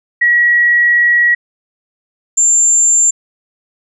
sine tone pair in turn, 1917 / 7280 Hz, A#6 / A#8, +48 / -42 cents, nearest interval octave + major seventh, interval 2310 cents, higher second, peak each -7 dBFS, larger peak neither, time 0.21-1.35 / 2.37-3.11 s, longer first, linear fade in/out 10 ms, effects none

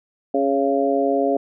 harmonic tone with a mistuned harmonic, 138.59 Hz, C#3, in tune, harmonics 2 / 3 / 4 / 5, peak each -22 / -22 / -22 / -22 dBFS, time 0.34-1.37 s, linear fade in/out 5 ms, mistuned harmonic 5, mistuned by -17 cents, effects none

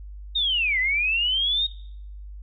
sine linear two-way sweep, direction down then up, 3751 to 1975.5 to 3751 Hz, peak -20 dBFS, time 0.35-1.67 s, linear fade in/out 10 ms, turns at 0.79 s, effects noise-tail reverb RT60 0.7 s tail -22 dB re dry + added 50 Hz sine -36 dBFS peak until 2.42 s

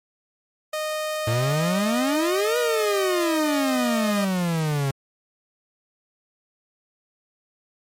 sawtooth tone, 617 Hz, D#5, 15 cents flat, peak -21 dBFS, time 0.73-4.25 s, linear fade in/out 5 ms
45% pulse exponential two-way sweep, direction up then down, 109 to 490 to 134.4 Hz, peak -21 dBFS, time 1.27-4.91 s, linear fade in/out 5 ms, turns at 2.58 s
effects MP3 64 kbps

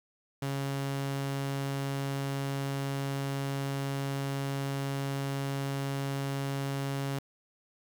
sawtooth tone, 138 Hz, C#3, 7 cents flat, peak -27 dBFS, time 0.42-7.19 s, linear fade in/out 5 ms, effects 9-bit

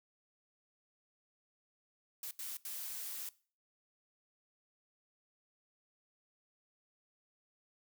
blue noise bursts at uneven times, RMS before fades -43 dBFS, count 3, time 2.23-2.31 / 2.39-2.57 / 2.65-3.29 s, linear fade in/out 2 ms, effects noise-tail reverb RT60 0.4 s tail -20 dB re dry

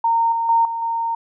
sine tone with level steps, 920 Hz, A#5, 23 cents flat, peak -14 / -18 / -12 / -22 / -19 dBFS, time 0.04-1.15 s, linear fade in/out 5 ms, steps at 0.32 / 0.49 / 0.65 / 0.82 s, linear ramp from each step 2 ms, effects none

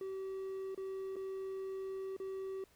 triangle tone with dropouts, 383.7 Hz, G4, 37 cents flat, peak -37 dBFS, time 0.01-2.64 s, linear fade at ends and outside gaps 2 ms, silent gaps 0.747-0.776 / 1.158-1.165 / 2.166-2.2 s, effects pink hiss -68 dBFS RMS until 2.75 s

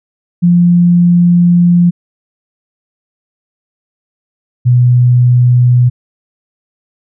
sine tone pair in turn, 174.5 / 123.39 Hz, F3 / B2, -1 / -1 cents, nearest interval tritone, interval 600 cents, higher first, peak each -4 dBFS, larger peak neither, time 0.42-1.91 / 4.65-5.9 s, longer first, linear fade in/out 20 ms, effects none

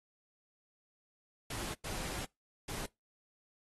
pink noise bursts at uneven times, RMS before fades -41 dBFS, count 3, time 1.5-1.74 / 1.84-2.25 / 2.68-2.86 s, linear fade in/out 5 ms, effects noise-tail reverb RT60 0.2 s tail -24 dB re dry + AAC 32 kbps

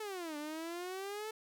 sawtooth exponential two-way sweep, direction down then up, 442 to 292.2 to 442 Hz, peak -36 dBFS, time 0-1.31 s, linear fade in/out 5 ms, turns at 0.37 s, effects none

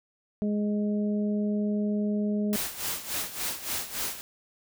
harmonic tone, 208.2 Hz, G#3, 5 cents sharp, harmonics 1 / 2 / 3, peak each -25 / -34 / -38 dBFS, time 0.42-2.56 s, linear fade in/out 0 ms
white noise with tremolo, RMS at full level -30 dBFS, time 2.53-4.21 s, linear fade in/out 0 ms, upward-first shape sine, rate 3.5 Hz, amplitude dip 75%
effects none

